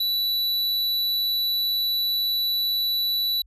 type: tone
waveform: square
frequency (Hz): 3951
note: B7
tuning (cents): 0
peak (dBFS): -22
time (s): 0-3.42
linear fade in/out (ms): 5
effects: added 50 Hz sine -52 dBFS peak until 3.46 s + resampled to 32000 Hz